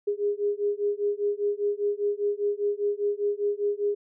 sine beating tone pair, 407.6 / 412.6 Hz, G#4 / G#4, -32 / -11 cents, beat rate 5 Hz, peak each -27 / -27 dBFS, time 0.07-3.95 s, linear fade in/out 10 ms, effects none

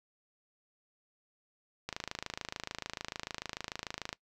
click train, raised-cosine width 0.2 ms, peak -19 dBFS, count 61, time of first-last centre 1.89-4.129 s, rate 26.8 Hz, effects noise-tail reverb RT60 0.1 s tail -21 dB re dry

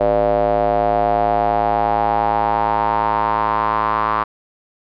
square tone with band-pass filter sweep, 54.3 Hz, A1, 22 cents flat, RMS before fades -17 dBFS, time 0-4.24 s, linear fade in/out 10 ms, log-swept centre 600 to 1100 Hz, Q 5.4, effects resampled to 11025 Hz

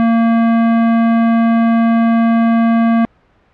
sine tone with hard clipping, 229.4 Hz, A#3, 28 cents flat, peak -11 dBFS, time 0-3.05 s, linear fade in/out 0 ms, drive 18 dB, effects pink hiss -53 dBFS RMS until 3.53 s + low-pass 2000 Hz 12 dB/octave

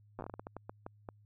slowing click train, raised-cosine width 1 ms, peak -28 dBFS, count 14, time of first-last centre 0.19-1.088 s, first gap 8 ms, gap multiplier 1.32, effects added 104 Hz sine -60 dBFS peak until 1.25 s

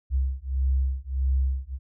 sine beating tone pair, 65.41 / 67.01 Hz, C2 / C2, 0 / +42 cents, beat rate 1.6 Hz, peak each -25 dBFS, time 0.1-1.79 s, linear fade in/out 50 ms, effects none

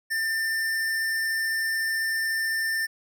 square tone, 1793 Hz, A6, 32 cents sharp, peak -25 dBFS, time 0.1-2.87 s, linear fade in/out 20 ms, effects none

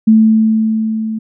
sine tone with level ramp, 220 Hz, A3, in tune, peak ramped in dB -3 to -17 dBFS, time 0.07-1.19 s, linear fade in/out 10 ms, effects none

